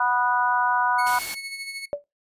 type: harmonic tone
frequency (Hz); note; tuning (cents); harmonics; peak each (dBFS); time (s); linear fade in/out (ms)
245.9; B3; -7; 3 / 4 / 5 / 6; -26 / -22 / -29 / -25; 0-1.19; 5
type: tone with tremolo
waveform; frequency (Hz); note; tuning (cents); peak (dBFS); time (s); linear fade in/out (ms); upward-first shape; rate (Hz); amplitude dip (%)
30% pulse; 2200; C#7; -14; -27; 0.98-1.86; 10; sine; 13; 50
type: noise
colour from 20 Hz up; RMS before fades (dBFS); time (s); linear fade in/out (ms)
white; -33; 1.06-1.35; 10
type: tone with exponential decay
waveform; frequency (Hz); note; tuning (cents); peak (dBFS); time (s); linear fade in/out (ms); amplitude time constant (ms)
sine; 578; D5; -28; -19; 1.93-2.04; 0; 22
effects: noise-tail reverb RT60 0.2 s tail -20 dB re dry + resampled to 32000 Hz